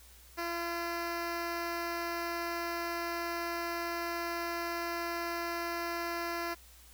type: tone with notch filter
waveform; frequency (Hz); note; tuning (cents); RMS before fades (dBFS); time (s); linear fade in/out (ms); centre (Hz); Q
10% pulse; 341.1; F4; -41; -36; 0.37-6.55; 20; 8400; 1.7
effects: added 60 Hz sine -57 dBFS peak until 6.93 s + white hiss -58 dBFS RMS until 6.93 s